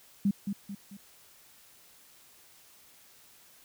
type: tone with echo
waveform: sine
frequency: 200 Hz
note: G3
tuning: 35 cents sharp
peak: -22 dBFS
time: 0.25-0.31 s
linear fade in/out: 5 ms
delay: 220 ms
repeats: 3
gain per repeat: -7 dB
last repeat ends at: 0.97 s
effects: white hiss -58 dBFS RMS until 3.64 s